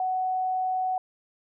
sine tone, 745 Hz, F#5, 12 cents sharp, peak -24 dBFS, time 0-0.98 s, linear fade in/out 2 ms, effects none

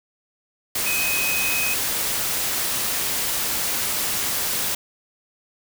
sine tone in noise, 2521 Hz, D#7, 22 cents sharp, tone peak -23 dBFS, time 0.86-1.74 s, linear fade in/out 5 ms, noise white, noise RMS -24 dBFS, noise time 0.75-4.75 s, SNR -2 dB, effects none

